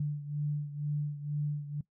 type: beating tone pair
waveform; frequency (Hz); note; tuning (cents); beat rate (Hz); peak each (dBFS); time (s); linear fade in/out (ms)
sine; 146.83 / 148.93; D3 / D3; 0 / +25; 2.1; -32 / -37; 0-1.81; 5
effects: noise-tail reverb RT60 0.1 s tail -19 dB re dry